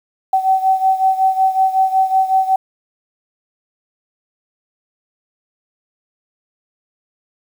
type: beating tone pair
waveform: sine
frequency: 761 / 766.4 Hz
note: F#5 / G5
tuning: +48 / -39 cents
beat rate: 5.4 Hz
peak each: -13 / -17 dBFS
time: 0.33-2.56 s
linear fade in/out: 5 ms
effects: 7-bit